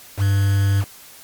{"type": "tone with quantisation", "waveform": "triangle", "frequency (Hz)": 99, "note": "G2", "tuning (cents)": 18, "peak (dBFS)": -12, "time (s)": [0.17, 0.85], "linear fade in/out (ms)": 50, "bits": 5, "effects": ["white hiss -43 dBFS RMS until 1.23 s", "MP3 96 kbps"]}